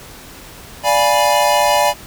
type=chord; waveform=square; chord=D diminished seventh; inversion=none; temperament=equal with one note detuned; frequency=587.3 / 698.5 / 830.6 / 977 Hz; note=D5 / F5 / Ab5 / Cb6; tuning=0 / 0 / 0 / -19 cents; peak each=-17 / -20 / -17 / -18 dBFS; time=0.83-1.94 s; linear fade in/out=50 ms; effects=pink hiss -37 dBFS RMS until 2.06 s